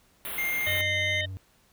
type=band-stop noise; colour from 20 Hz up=white; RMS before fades=-35 dBFS; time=0.25-0.81 s; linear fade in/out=0 ms; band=3600 to 10000 Hz; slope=48 dB/octave
type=tone with pitch glide; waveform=triangle; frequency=2115 to 2079 Hz; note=C7 to C7; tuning=+18 to -12 cents; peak=-25 dBFS; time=0.38-1.21 s; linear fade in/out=2 ms; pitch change=-30 cents; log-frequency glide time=0.72-0.95 s
type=harmonic tone; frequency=613 Hz; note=D#5; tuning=26 cents flat; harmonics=1 / 3 / 5 / 6; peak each=-35 / -33 / -33 / -35 dBFS; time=0.66-1.26 s; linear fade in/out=10 ms
type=tone with vibrato; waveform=triangle; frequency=94.8 Hz; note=F#2; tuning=43 cents sharp; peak=-32 dBFS; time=0.67-1.37 s; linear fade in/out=0 ms; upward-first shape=sine; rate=16 Hz; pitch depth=13 cents each way
effects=pink hiss -63 dBFS RMS until 1.72 s